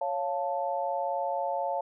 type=chord; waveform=sine; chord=Db augmented; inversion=none; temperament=equal; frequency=554.4 / 698.5 / 880 Hz; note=Db5 / F5 / A5; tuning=0 / 0 / 0 cents; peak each=-32 dBFS; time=0.01-1.81 s; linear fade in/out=5 ms; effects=none